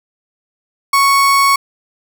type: tone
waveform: 35% pulse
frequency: 1108.7 Hz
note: C#6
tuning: in tune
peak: -7 dBFS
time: 0.93-1.56 s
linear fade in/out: 5 ms
effects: none